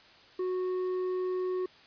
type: tone with tanh clipping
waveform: sine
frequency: 367.9 Hz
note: F#4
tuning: 10 cents flat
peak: -30 dBFS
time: 0.39-1.66 s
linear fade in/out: 5 ms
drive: 6 dB
effects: white hiss -56 dBFS RMS until 1.86 s + resampled to 11025 Hz